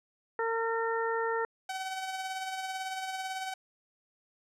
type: harmonic tone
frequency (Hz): 455.6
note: A#4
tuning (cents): -40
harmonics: 1 / 2 / 3 / 4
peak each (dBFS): -31 / -34 / -36 / -37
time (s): 0.39-1.45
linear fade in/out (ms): 2
type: tone with tremolo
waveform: sawtooth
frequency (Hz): 759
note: F#5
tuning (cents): +44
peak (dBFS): -29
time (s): 1.69-3.54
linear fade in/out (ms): 5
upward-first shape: sine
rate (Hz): 18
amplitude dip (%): 40
effects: low-pass 10000 Hz 12 dB/octave